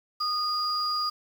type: tone pair together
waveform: sine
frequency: 1230 / 4849 Hz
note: D#6 / D#8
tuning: -20 / -45 cents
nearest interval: 2 octaves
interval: 2375 cents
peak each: -28 / -28 dBFS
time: 0.2-1.1 s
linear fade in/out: 10 ms
effects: 8-bit